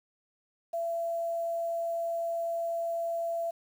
sine tone with quantisation, 673 Hz, E5, 36 cents sharp, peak -29 dBFS, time 0.73-3.51 s, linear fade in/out 10 ms, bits 9, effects none

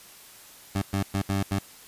20% pulse tone bursts at uneven times, 98 Hz, G2, in tune, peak -19 dBFS, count 5, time 0.75-0.82 / 0.93-1.03 / 1.14-1.22 / 1.29-1.43 / 1.51-1.59 s, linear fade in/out 5 ms, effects white hiss -49 dBFS RMS until 1.87 s + resampled to 32000 Hz

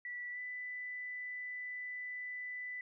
sine tone with pitch glide, 1958 to 1991.1 Hz, B6 to B6, -15 to +14 cents, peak -40 dBFS, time 0.05-2.81 s, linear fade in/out 2 ms, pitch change +29 cents, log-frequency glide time 0.32-0.39 s, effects none

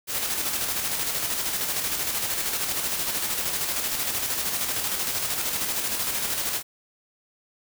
white noise with tremolo, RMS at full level -26 dBFS, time 0.07-6.63 s, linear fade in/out 50 ms, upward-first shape square, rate 13 Hz, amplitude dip 35%, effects none

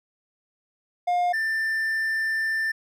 triangle tone pair in turn, 710 / 1781.9 Hz, F5 / A6, +28 / +21 cents, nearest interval octave + major third, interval 1593 cents, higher second, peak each -18 / -21 dBFS, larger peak first, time 1.07-1.33 / 1.33-2.72 s, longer second, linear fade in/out 10 ms, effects none

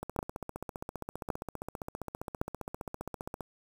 two click trains, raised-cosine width 1 ms, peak -23 / -15 dBFS, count 52 / 3, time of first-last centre 0.03-3.407 / 0.19-2.415 s, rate 15.1 / 0.899 Hz, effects 7-bit

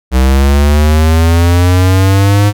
square linear sweep, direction up, 63.4 to 103.83 Hz, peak -6 dBFS, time 0.11-2.53 s, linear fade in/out 50 ms, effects none

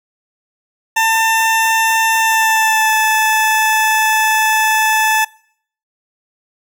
20% pulse tone with pitch glide, 896 to 872.5 Hz, A5 to A5, +31 to -15 cents, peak -6 dBFS, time 0.96-5.25 s, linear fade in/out 10 ms, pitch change -46 cents, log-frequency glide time 2.17-2.93 s, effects noise-tail reverb RT60 0.6 s tail -23 dB re dry

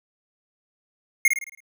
square tone with echo, 2142 Hz, C7, 40 cents sharp, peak -14 dBFS, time 1.25-1.28 s, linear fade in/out 2 ms, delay 54 ms, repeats 6, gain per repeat -6 dB, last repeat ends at 1.604 s, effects none

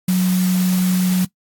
sine tone in noise, 183.3 Hz, F#3, 16 cents flat, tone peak -13 dBFS, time 0.08-1.25 s, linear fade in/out 5 ms, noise white, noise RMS -28 dBFS, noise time 0.08-1.25 s, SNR +12 dB, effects noise-tail reverb RT60 0.1 s tail -18 dB re dry + AAC 64 kbps

